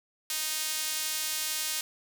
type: tone with high-pass filter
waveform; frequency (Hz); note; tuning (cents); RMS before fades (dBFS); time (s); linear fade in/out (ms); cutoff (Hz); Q
sawtooth; 311.1; D#4; 0; -32; 0.3-1.81; 2; 3900; 0.55
effects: none